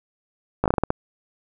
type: slowing click train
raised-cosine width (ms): 1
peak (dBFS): -5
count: 8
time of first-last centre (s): 0.64-0.904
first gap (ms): 17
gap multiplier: 1.26
effects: none